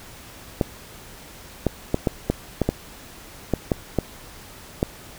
clicks, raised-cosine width 2 ms, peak -5 dBFS, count 11, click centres 0.612 / 1.667 / 1.944 / 2.072 / 2.3 / 2.617 / 2.69 / 3.537 / 3.718 / 3.987 / 4.829 s, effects pink hiss -43 dBFS RMS until 5.18 s

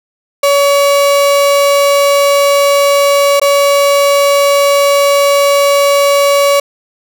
35% pulse tone with dropouts, 565 Hz, C#5, 33 cents sharp, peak -5 dBFS, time 0.43-6.6 s, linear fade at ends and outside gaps 5 ms, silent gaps 3.398-3.415 s, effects none

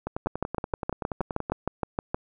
two click trains, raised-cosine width 1 ms, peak -16 / -12 dBFS, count 16 / 13, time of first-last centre 0.07-1.499 / 0.27-2.145 s, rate 10.5 / 6.4 Hz, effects none

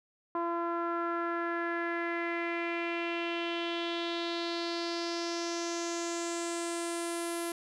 sawtooth tone with low-pass filter sweep, 340 Hz, F4, 46 cents flat, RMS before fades -34 dBFS, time 0.35-7.52 s, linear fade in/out 2 ms, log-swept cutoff 1100 to 11000 Hz, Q 4, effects none

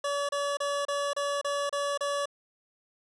25% pulse tone bursts, 570 Hz, C#5, 48 cents sharp, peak -24 dBFS, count 8, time 0.04-2.257 s, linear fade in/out 5 ms, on 250 ms, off 31 ms, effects resampled to 24000 Hz

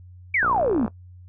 sine exponential sweep, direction down, 2365 to 205.5 Hz, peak -18 dBFS, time 0.34-0.86 s, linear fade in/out 5 ms
click train, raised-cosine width 1 ms, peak -16 dBFS, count 28, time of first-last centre 0.43-0.879 s, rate 60.1 Hz
effects noise-tail reverb RT60 0.1 s tail -21 dB re dry + added 90 Hz sine -42 dBFS peak until 1.28 s

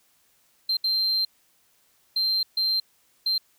sine tone bursts at uneven times, 4147 Hz, C8, 16 cents flat, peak -19 dBFS, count 5, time 0.69-0.77 / 0.84-1.25 / 2.16-2.43 / 2.57-2.8 / 3.26-3.38 s, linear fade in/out 5 ms, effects tanh soft clip ceiling -19 dBFS + white hiss -64 dBFS RMS until 3.58 s

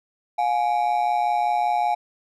triangle ring-modulated tone, 774 Hz, G5, 22 cents flat, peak -14 dBFS, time 0.38-1.95 s, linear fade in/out 10 ms, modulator 62.6 Hz, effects none

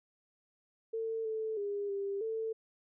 sine tone with pitch steps, 449.1 / 439.4 / 405.8 / 397.4 / 445.3 Hz, A4 / A4 / G#4 / G4 / A4, +35 / -2 / -40 / +24 / +21 cents, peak -33 dBFS, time 0.93-2.53 s, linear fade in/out 10 ms, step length 320 ms, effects none

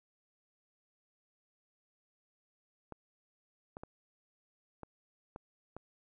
clicks, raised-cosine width 1 ms, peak -30 dBFS, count 6, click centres 2.923 / 3.769 / 3.835 / 4.833 / 5.361 / 5.766 s, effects none

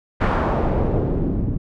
pink noise with low-pass filter sweep, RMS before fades -20 dBFS, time 0.2-1.58 s, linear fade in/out 20 ms, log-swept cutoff 1500 to 210 Hz, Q 1.2, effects none

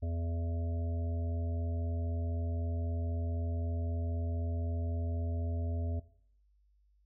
harmonic tone, 83.9 Hz, E2, 31 cents sharp, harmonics 1 / 3 / 5 / 7 / 8, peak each -32 / -44 / -49 / -49 / -50 dBFS, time 0.02-6 s, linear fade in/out 10 ms, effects noise-tail reverb RT60 0.6 s tail -18 dB re dry + added 50 Hz sine -65 dBFS peak until 7.05 s

